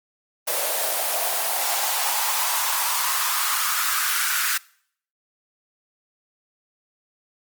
white noise with high-pass filter sweep, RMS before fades -23 dBFS, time 0.47-4.58 s, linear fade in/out 10 ms, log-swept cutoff 560 to 1500 Hz, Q 3.9, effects noise-tail reverb RT60 0.6 s tail -23 dB re dry + Opus 24 kbps

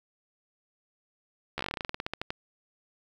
slowing click train, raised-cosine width 0.3 ms, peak -16 dBFS, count 19, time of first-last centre 1.58-2.305 s, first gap 13 ms, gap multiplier 1.12, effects 8-bit

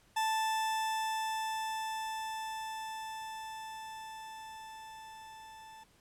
40% pulse tone with level ramp, 880 Hz, A5, in tune, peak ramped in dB -28 to -49 dBFS, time 0.16-5.84 s, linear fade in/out 10 ms, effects pink hiss -66 dBFS RMS until 6 s + low-pass 12000 Hz 12 dB/octave

